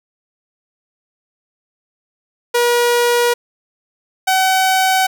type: tone pair in turn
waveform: sawtooth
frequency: 480 / 757 Hz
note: B4 / F#5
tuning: -49 / +39 cents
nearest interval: minor sixth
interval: 788 cents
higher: second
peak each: -8 dBFS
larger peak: neither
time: 2.54-3.34 / 4.27-5.07 s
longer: neither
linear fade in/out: 10 ms
effects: none